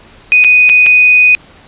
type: tone with dropouts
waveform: sine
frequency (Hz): 2489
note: D#7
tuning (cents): 0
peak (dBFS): -3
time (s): 0.32-1.35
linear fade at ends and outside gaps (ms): 0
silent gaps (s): 0.44-0.446 / 0.692-0.697 / 0.862-0.866
effects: pink hiss -40 dBFS RMS until 1.67 s + resampled to 8000 Hz